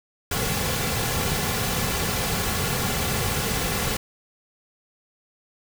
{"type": "noise with comb filter", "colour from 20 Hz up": "pink", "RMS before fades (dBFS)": -25, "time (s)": [0.31, 3.97], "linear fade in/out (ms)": 5, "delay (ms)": 3.2, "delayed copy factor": -0.55, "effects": []}